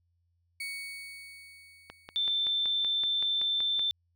35% pulse tone with exponential decay, 2230 Hz, C#7, 10 cents sharp, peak -32 dBFS, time 0.6-2.95 s, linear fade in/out 5 ms, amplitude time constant 510 ms
click train, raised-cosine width 0.3 ms, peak -26 dBFS, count 11, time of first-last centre 1.9-3.794 s, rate 5.28 Hz
sine tone, 3551 Hz, A7, 15 cents sharp, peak -26 dBFS, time 2.16-3.91 s, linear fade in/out 0 ms
effects added 86 Hz sine -70 dBFS peak until 4.15 s

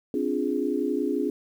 sine chord, D half-diminished seventh, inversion third, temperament equal with one note detuned, 261.6 / 292.6 / 349.2 / 415.3 Hz, C4 / D4 / F4 / Ab4, 0 / -6 / 0 / 0 cents, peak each -29 / -28 / -30 / -29 dBFS, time 0.14-1.3 s, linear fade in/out 2 ms, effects 9-bit

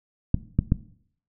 clicks, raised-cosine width 5 ms, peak -6 dBFS, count 3, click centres 0.344 / 0.59 / 0.721 s, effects noise-tail reverb RT60 0.6 s tail -17 dB re dry

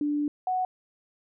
sine tone pair in turn, 293.7 / 740.1 Hz, D4 / F#5, 0 / 0 cents, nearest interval octave + major third, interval 1600 cents, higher second, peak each -24 dBFS, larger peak neither, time 0.01-0.28 / 0.47-0.65 s, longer first, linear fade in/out 2 ms, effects none

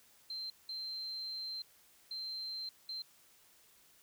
sine tone bursts at uneven times, 4131 Hz, C8, 23 cents flat, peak -39 dBFS, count 4, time 0.3-0.5 / 0.69-1.62 / 2.11-2.69 / 2.89-3.02 s, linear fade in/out 2 ms, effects white hiss -65 dBFS RMS until 4.02 s

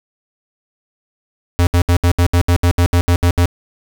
square tone bursts, 87.31 Hz, F2, in tune, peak -10 dBFS, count 13, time 1.59-3.457 s, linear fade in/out 0 ms, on 79 ms, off 70 ms, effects none

